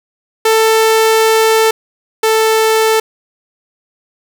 sawtooth tone pair in turn, 443.4 / 441.5 Hz, A4 / A4, +13 / +6 cents, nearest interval unison, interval 7 cents, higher first, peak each -4 / -5 dBFS, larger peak first, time 0.45-1.71 / 2.23-3 s, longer first, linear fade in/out 5 ms, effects none

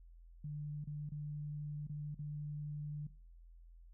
sine tone with dropouts, 148.1 Hz, D3, 15 cents sharp, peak -40 dBFS, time 0.44-3.07 s, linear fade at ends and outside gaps 5 ms, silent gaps 0.842-0.872 / 1.092-1.118 / 1.87-1.895 / 2.146-2.19 s, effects noise-tail reverb RT60 0.4 s tail -17 dB re dry + added 42 Hz sine -55 dBFS peak until 3.93 s

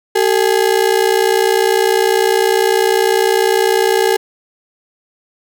35% pulse ring-modulated tone, 415.3 Hz, G#4, in tune, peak -6 dBFS, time 0.15-4.17 s, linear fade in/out 10 ms, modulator 30 Hz, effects none

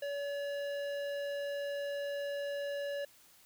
triangle tone with hard clipping, 569 Hz, C#5, 45 cents sharp, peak -37 dBFS, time 0.02-3.05 s, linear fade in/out 5 ms, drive 17 dB, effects white hiss -62 dBFS RMS until 3.45 s

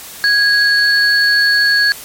sine tone pair together, 1652 / 4424 Hz, G#6 / C#8, -10 / -4 cents, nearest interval octave + perfect fourth, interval 1706 cents, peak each -10 / -14 dBFS, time 0.24-1.92 s, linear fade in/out 0 ms, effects white hiss -32 dBFS RMS until 2.04 s + MP3 64 kbps

